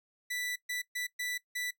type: tone bursts at uneven times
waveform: sawtooth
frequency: 1975.5 Hz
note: B6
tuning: in tune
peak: -30 dBFS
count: 5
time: 0.3-0.56 / 0.69-0.82 / 0.95-1.07 / 1.19-1.38 / 1.55-1.71 s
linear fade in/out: 10 ms
effects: noise-tail reverb RT60 0.1 s tail -19 dB re dry